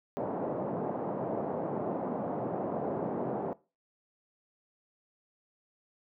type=band-pass noise; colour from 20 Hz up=white; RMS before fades=-34 dBFS; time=0.17-3.53 s; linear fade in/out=0 ms; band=140 to 740 Hz; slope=24 dB/octave; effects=noise-tail reverb RT60 0.3 s tail -20 dB re dry